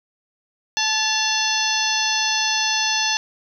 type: harmonic tone with a mistuned harmonic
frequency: 869 Hz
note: A5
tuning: 22 cents flat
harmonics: 1 / 2 / 3 / 4 / 5 / 6 / 7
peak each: -26 / -26 / -26 / -26 / -26 / -26 / -26 dBFS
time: 0.77-3.17 s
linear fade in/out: 0 ms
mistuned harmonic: 3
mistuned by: +80 cents
effects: none